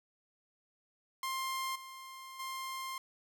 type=tone with level steps; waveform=sawtooth; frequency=1056 Hz; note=C6; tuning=16 cents sharp; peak=-31 / -43 / -35 dBFS; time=1.23-2.98 s; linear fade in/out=2 ms; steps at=1.75 / 2.39 s; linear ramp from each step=10 ms; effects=none